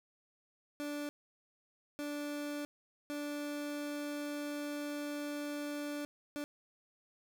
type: tone bursts at uneven times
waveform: 30% pulse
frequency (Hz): 292.2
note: D4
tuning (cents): -9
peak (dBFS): -35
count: 4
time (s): 0.8-1.09 / 1.99-2.65 / 3.1-6.05 / 6.36-6.44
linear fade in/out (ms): 0
effects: none